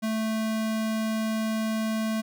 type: tone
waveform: square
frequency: 220 Hz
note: A3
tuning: in tune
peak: -26 dBFS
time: 0.02-2.22 s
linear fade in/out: 20 ms
effects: none